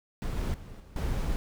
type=noise with level steps; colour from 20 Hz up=brown; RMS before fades=-32 / -30 / -44 / -49 / -30 dBFS; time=0.22-1.36 s; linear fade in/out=0 ms; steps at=0.37 / 0.54 / 0.8 / 0.96 s; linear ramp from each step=2 ms; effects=none